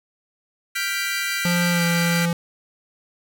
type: chord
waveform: sawtooth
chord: G dominant seventh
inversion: third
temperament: equal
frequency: 1396.9 / 1568 / 1975.5 / 2349 Hz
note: F6 / G6 / B6 / D7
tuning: 0 / 0 / 0 / 0 cents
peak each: -26 / -25 / -24 / -25 dBFS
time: 0.75-2.26 s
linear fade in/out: 10 ms
type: tone with pitch glide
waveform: square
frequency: 174.61 to 170.33 Hz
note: F3 to F3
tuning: 0 to -43 cents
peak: -20 dBFS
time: 1.45-2.33 s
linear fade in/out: 2 ms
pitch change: -43 cents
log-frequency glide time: 1.71-1.84 s
effects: none